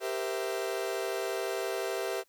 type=chord; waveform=40% pulse; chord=C dominant seventh; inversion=second; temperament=equal with one note detuned; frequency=392 / 466.2 / 517.8 / 659.3 Hz; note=G4 / Bb4 / C5 / E5; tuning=0 / 0 / -18 / 0 cents; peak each=-34 / -37 / -38 / -36 dBFS; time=0-2.24 s; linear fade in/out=50 ms; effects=white hiss -70 dBFS RMS until 2.28 s